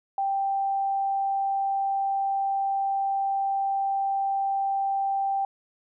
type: tone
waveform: sine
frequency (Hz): 785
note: G5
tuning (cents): +2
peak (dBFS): -23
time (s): 0.18-5.45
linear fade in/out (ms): 2
effects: none

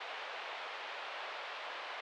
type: band-pass noise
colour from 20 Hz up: pink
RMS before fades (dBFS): -44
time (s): 0-2.01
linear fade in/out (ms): 10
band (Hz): 580 to 3500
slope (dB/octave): 24
effects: none

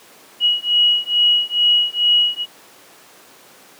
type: beating tone pair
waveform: sine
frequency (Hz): 2907 / 2909.3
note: F#7 / F#7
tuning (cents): -31 / -30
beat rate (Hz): 2.3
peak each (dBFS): -16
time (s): 0.4-2.46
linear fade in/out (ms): 50
effects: pink hiss -45 dBFS RMS until 3.79 s + high-pass 300 Hz 12 dB/octave

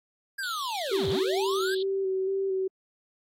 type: linear two-way sweep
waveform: square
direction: down then up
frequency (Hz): 1649 to 74.5 to 1649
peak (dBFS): -31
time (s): 0.38-1.75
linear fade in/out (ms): 10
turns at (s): 1.09
type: band-pass noise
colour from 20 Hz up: pink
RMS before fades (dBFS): -39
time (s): 0.43-1.83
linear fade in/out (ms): 5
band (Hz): 3200 to 4300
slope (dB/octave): 96
type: noise with exponential growth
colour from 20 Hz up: white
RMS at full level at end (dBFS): -41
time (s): 0.87-0.96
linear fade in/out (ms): 0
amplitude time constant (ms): 18
type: tone with vibrato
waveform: sine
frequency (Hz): 383.9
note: G4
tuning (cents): -36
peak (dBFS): -25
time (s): 0.91-2.68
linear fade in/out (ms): 10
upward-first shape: square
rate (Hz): 2.2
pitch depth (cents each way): 21
effects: AAC 48 kbps

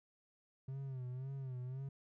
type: tone with vibrato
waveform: triangle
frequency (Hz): 130.81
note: C3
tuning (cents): 0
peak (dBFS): -39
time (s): 0.68-1.89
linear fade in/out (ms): 5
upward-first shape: sine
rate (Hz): 1.9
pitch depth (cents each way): 85
effects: none

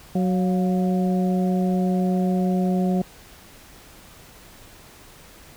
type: harmonic tone with a mistuned harmonic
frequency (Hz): 185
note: F#3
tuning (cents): 0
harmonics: 1 / 2 / 3 / 4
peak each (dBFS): -19 / -28 / -32 / -31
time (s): 0.15-3.02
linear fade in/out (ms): 5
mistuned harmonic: 4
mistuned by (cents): -63
effects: pink hiss -47 dBFS RMS until 5.56 s

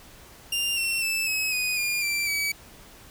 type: tone with pitch steps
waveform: sawtooth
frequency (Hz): 2794 / 2714 / 2637 / 2562 / 2489 / 2418 / 2349 / 2283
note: F7 / E7 / E7 / E7 / D#7 / D7 / D7 / D7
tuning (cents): 0 / +50 / 0 / -50 / 0 / +50 / 0 / -50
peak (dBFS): -21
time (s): 0.52-2.52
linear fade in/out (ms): 5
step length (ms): 250
effects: pink hiss -49 dBFS RMS until 3.1 s

